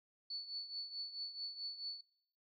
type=tone with tremolo; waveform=sine; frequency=4453 Hz; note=C#8; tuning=7 cents sharp; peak=-38 dBFS; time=0.3-2.01 s; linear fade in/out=5 ms; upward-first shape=triangle; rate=4.6 Hz; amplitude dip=75%; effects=noise-tail reverb RT60 0.7 s tail -22 dB re dry + MP3 96 kbps